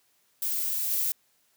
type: noise with level steps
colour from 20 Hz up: violet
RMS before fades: -29 / -27 dBFS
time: 0.42-1.12 s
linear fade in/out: 2 ms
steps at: 0.9 s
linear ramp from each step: 5 ms
effects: white hiss -68 dBFS RMS until 1.56 s + high-pass 80 Hz 12 dB/octave